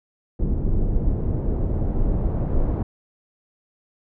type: noise with low-pass filter sweep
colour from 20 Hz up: brown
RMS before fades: -21 dBFS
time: 0.39-2.83 s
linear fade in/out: 5 ms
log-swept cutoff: 370 to 710 Hz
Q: 0.94
effects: none